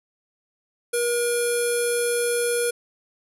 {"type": "tone with low-pass filter", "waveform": "square", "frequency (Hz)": 477.7, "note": "A#4", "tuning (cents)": 42, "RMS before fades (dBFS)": -23, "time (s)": [0.93, 2.71], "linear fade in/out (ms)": 10, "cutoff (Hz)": 11000, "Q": 8.6, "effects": []}